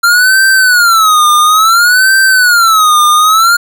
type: tone with vibrato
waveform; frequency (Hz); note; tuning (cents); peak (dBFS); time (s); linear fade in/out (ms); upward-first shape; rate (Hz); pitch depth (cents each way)
square; 1373; F6; -30; -5; 0.03-3.57; 10; sine; 0.58; 220
effects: none